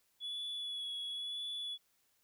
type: tone with vibrato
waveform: sine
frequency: 3398 Hz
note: G#7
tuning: 39 cents sharp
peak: -36 dBFS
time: 0.2-1.78 s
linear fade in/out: 50 ms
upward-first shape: sine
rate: 0.96 Hz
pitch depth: 21 cents each way
effects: tanh soft clip ceiling -37 dBFS + white hiss -75 dBFS RMS until 2.23 s